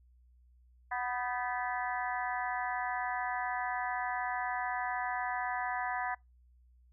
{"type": "harmonic tone with a mistuned harmonic", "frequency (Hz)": 246.9, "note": "B3", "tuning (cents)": 0, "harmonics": [3, 4, 5, 6, 7, 8], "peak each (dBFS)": [-36, -38, -44, -44, -39, -43], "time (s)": [0.91, 6.15], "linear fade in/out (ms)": 10, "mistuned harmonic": 6, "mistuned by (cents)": 67, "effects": ["noise-tail reverb RT60 0.2 s tail -25 dB re dry", "added 61 Hz sine -60 dBFS peak until 6.92 s"]}